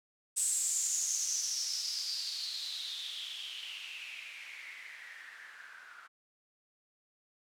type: noise with low-pass filter sweep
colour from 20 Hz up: violet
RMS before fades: -38 dBFS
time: 0.36-6.08 s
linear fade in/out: 20 ms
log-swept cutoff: 8200 to 1400 Hz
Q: 7.5
effects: none